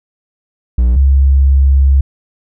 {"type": "tone pair in turn", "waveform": ["triangle", "sine"], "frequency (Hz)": [60.7, 68.13], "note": ["B1", "C#2"], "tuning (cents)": [-29, -29], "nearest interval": "major second", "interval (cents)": 200, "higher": "second", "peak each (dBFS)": -5, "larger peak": "neither", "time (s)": [[0.78, 0.96], [0.96, 2.01]], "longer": "second", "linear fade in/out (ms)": 5, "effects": []}